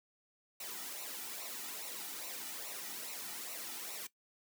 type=noise with flanger; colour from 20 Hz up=white; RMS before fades=-44 dBFS; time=0.6-4.07 s; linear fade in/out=5 ms; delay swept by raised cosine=0.6 to 1.9 ms; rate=2.4 Hz; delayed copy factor=-0.65; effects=noise-tail reverb RT60 0.1 s tail -17 dB re dry + high-pass 200 Hz 12 dB/octave